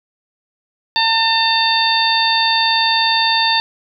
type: harmonic tone with a mistuned harmonic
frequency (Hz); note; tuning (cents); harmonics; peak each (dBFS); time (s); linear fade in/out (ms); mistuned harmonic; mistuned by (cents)
900; A5; +39; 1 / 2 / 3 / 4 / 5; -17 / -21 / -22 / -18 / -18; 0.96-3.6; 0; 5; +15
effects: none